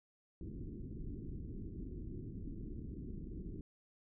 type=low-pass noise; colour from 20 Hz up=pink; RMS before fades=-45 dBFS; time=0.41-3.61 s; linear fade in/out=2 ms; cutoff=370 Hz; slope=48 dB/octave; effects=none